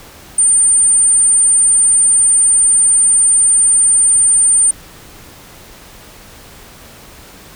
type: tone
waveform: sine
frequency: 8990 Hz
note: C#9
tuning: 23 cents sharp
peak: -7 dBFS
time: 0.38-4.71 s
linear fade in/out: 5 ms
effects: pink hiss -38 dBFS RMS until 7.55 s